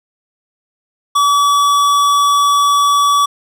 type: tone with tanh clipping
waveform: sine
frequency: 1144 Hz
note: D6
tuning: 46 cents flat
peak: -11 dBFS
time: 1.15-3.26 s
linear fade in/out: 10 ms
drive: 18 dB
effects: none